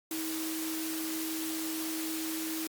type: tone in noise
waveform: sine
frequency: 320 Hz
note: D#4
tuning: 49 cents sharp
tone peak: -34 dBFS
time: 0.11-2.67 s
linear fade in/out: 2 ms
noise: white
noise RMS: -38 dBFS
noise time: 0.11-2.67 s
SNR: +1 dB
effects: high-pass 200 Hz 12 dB/octave + Opus 48 kbps